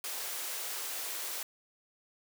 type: high-pass noise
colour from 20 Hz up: white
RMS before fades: -38 dBFS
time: 0.04-1.43 s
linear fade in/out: 2 ms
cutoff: 370 Hz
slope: 24 dB/octave
effects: none